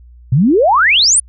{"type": "exponential sweep", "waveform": "sine", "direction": "up", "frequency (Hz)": [116.54, 9956], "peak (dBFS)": -7, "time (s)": [0.32, 1.2], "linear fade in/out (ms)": 5, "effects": ["added 60 Hz sine -37 dBFS peak until 1.28 s"]}